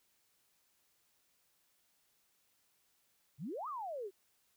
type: exponential two-way sweep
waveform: sine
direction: up then down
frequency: 121.3 to 1280 to 364.1 Hz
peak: -39 dBFS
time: 3.38-4.11 s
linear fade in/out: 50 ms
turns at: 3.68 s
effects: white hiss -75 dBFS RMS until 4.56 s